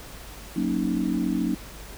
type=chord; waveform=sine; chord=D# minor seventh; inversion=first; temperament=equal; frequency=185 / 233.1 / 277.2 / 311.1 Hz; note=F#3 / A#3 / C#4 / D#4; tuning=0 / 0 / 0 / 0 cents; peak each=-28 dBFS; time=0.56-1.55 s; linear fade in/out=5 ms; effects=added 50 Hz sine -43 dBFS peak until 1.97 s + pink hiss -43 dBFS RMS until 1.97 s